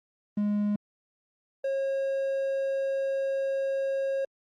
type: tone pair in turn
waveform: triangle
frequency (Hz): 207.1 / 542.5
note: G#3 / C#5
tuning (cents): -5 / -37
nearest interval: octave + perfect fourth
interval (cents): 1668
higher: second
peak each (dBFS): -22 / -24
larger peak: first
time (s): 0.37-0.76 / 1.64-4.25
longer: second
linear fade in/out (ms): 5
effects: Opus 32 kbps